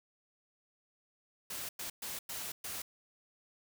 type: noise bursts at uneven times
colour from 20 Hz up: white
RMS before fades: -41 dBFS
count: 5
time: 1.5-1.69 / 1.79-1.9 / 2.02-2.19 / 2.29-2.52 / 2.64-2.82 s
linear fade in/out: 5 ms
effects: none